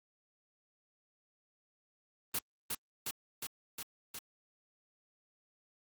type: noise with echo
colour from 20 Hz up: white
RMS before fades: -34 dBFS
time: 2.34-2.39 s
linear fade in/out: 5 ms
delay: 360 ms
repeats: 5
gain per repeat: -2 dB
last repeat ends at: 4.19 s
effects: Opus 32 kbps